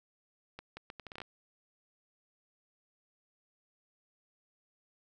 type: accelerating click train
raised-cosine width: 0.3 ms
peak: -28 dBFS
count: 10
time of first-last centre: 0.59-1.217 s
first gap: 180 ms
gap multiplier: 0.73
effects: none